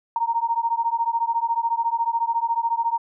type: beating tone pair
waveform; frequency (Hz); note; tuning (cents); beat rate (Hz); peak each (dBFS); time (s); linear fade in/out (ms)
sine; 920 / 934; A#5 / A#5; -23 / +3; 14; -23; 0.16-2.98; 2
effects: none